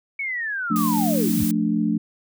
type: linear sweep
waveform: sine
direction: down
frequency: 2248 to 58 Hz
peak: -24 dBFS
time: 0.19-1.44 s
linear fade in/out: 5 ms
type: chord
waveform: sine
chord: D minor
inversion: first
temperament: just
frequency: 176.2 / 220.2 / 293.7 Hz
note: F3 / A3 / D4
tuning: +16 / +2 / 0 cents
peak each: -25 / -21 / -24 dBFS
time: 0.7-1.98 s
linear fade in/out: 10 ms
type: noise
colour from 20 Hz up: blue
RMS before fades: -30 dBFS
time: 0.76-1.51 s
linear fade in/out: 0 ms
effects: none